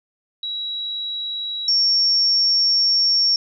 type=tone pair in turn; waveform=sine; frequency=3883 / 5491 Hz; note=B7 / F8; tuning=-30 / -30 cents; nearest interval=tritone; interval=600 cents; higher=second; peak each=-24 / -14 dBFS; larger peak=second; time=0.43-1.68 / 1.68-3.36 s; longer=second; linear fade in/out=2 ms; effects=none